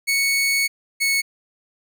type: tone pair in turn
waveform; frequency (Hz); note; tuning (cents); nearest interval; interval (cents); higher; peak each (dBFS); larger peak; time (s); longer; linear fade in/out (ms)
sawtooth; 2217 / 2206; C#7 / C#7; 0 / -9; unison; 9; first; -14; neither; 0.07-0.68 / 1-1.22; first; 20
effects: none